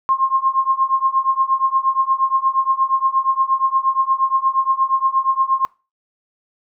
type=tone with tremolo; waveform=sine; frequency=1065 Hz; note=C6; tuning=30 cents sharp; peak=-10 dBFS; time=0.09-5.65 s; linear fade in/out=0 ms; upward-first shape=triangle; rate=8.5 Hz; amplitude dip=95%; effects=noise-tail reverb RT60 0.3 s tail -25 dB re dry